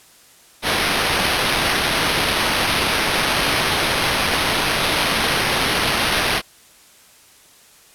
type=noise with sample-and-hold; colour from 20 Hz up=white; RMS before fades=-19 dBFS; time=0.62-6.42 s; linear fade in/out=50 ms; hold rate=7350 Hz; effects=white hiss -49 dBFS RMS until 7.94 s + low-pass 12000 Hz 12 dB/octave